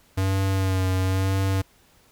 square tone with vibrato, 95 Hz, F#2, 46 cents sharp, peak -21 dBFS, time 0.17-1.62 s, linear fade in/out 10 ms, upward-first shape sine, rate 1 Hz, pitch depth 29 cents each way, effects pink hiss -58 dBFS RMS until 2.11 s

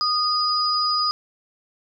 sine tone pair together, 1236 / 4944 Hz, D#6 / D#8, -12 / -12 cents, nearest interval 2 octaves, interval 2400 cents, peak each -22 / -21 dBFS, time 0.01-1.11 s, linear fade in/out 0 ms, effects none

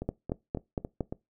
two click trains, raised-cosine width 2 ms, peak -21 / -16 dBFS, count 5 / 5, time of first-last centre 0.02-1.125 / 0.09-1.007 s, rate 3.62 / 4.36 Hz, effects noise-tail reverb RT60 0.2 s tail -21 dB re dry

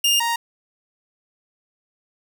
sawtooth tone pair in turn, 2817 / 934.1 Hz, F7 / A#5, +14 / +3 cents, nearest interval octave + perfect fifth, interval 1911 cents, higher first, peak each -12 / -16 dBFS, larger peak first, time 0.04-0.2 / 0.2-0.36 s, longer neither, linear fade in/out 5 ms, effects none

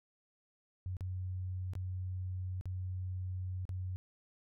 sine tone with dropouts, 92.2 Hz, F#2, 6 cents flat, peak -36 dBFS, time 0.86-3.96 s, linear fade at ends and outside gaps 0 ms, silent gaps 0.968-1.008 / 1.735-1.753 / 2.611-2.656 / 3.653-3.692 s, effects none

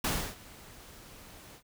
pink noise with ADSR envelope, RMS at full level -29 dBFS, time 0.04-1.63 s, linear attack 6 ms, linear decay 300 ms, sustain -22 dB, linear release 85 ms, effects none

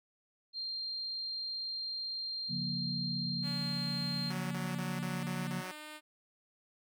sine tone, 4186 Hz, C8, in tune, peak -36 dBFS, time 0.53-4.33 s, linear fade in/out 50 ms
sine chord, Bb minor, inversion first, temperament just, 139.85 / 174.81 / 233.1 Hz, Db3 / F3 / Bb3, +16 / +2 / 0 cents, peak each -40 / -38 / -41 dBFS, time 2.48-5.64 s, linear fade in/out 50 ms
5% pulse tone with pitch glide, 284.2 to 304.6 Hz, C#4 to D#4, +43 to -37 cents, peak -34 dBFS, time 3.42-6.01 s, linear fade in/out 50 ms, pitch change +120 cents, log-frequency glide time 4.34-5.87 s
5% pulse tone bursts, 185 Hz, F#3, in tune, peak -30 dBFS, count 6, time 4.3-5.715 s, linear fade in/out 5 ms, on 210 ms, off 31 ms
effects none

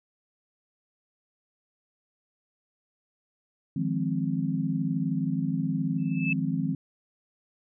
sine chord, F minor seventh, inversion third, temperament equal, 155.56 / 174.61 / 207.7 / 261.6 Hz, Eb3 / F3 / Ab3 / C4, 0 / 0 / 0 / 0 cents, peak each -30 / -30 / -33 / -30 dBFS, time 3.76-6.75 s, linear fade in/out 5 ms
sine tone with exponential growth, 2625 Hz, E7, 8 cents flat, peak -23 dBFS, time 5.98-6.33 s, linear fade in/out 5 ms, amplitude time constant 76 ms
effects none

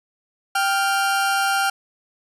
40% pulse tone pair together, 784 / 1395.8 Hz, G5 / F6, 0 / -1 cents, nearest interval minor seventh, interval 999 cents, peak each -20 dBFS, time 0.55-1.7 s, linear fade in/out 5 ms, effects resampled to 32000 Hz + 9-bit

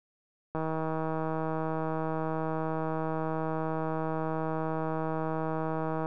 click train, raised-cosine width 1 ms, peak -19 dBFS, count 877, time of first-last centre 0.55-6.059 s, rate 159 Hz, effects none

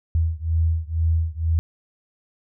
sine beating tone pair, 80.7 / 82.8 Hz, E2 / E2, -36 / +8 cents, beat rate 2.1 Hz, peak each -21 / -22 dBFS, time 0.15-1.59 s, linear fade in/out 0 ms, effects none

